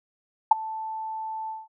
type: tone with ADSR envelope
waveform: sine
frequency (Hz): 880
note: A5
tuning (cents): 0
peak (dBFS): -8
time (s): 0.51-1.68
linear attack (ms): 6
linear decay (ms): 15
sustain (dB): -22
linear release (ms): 190
effects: none